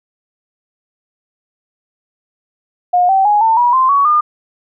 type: tone with pitch steps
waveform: sine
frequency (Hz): 716 / 771.8 / 832 / 896.9 / 966.9 / 1042.2 / 1123.5 / 1211.1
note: F5 / G5 / G#5 / A5 / B5 / C6 / C#6 / D#6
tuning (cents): +43 / -27 / +3 / +33 / -37 / -7 / +23 / -47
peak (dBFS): -8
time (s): 2.93-4.21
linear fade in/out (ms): 10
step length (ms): 160
effects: none